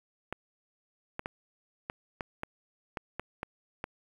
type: clicks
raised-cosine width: 0.5 ms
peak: -19 dBFS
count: 10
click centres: 0.326 / 1.194 / 1.259 / 1.899 / 2.208 / 2.434 / 2.972 / 3.196 / 3.431 / 3.841 s
effects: 8-bit